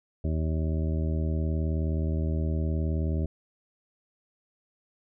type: harmonic tone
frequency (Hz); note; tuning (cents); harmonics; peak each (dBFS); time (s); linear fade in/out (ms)
79.2; D#2; +31; 1 / 2 / 3 / 4 / 5 / 7 / 8; -26 / -32 / -36 / -38 / -40 / -43 / -44; 0.24-3.26; 5
effects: none